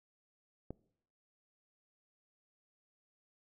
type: click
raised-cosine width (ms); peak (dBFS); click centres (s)
2; -28; 0.706
effects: noise-tail reverb RT60 0.7 s tail -22 dB re dry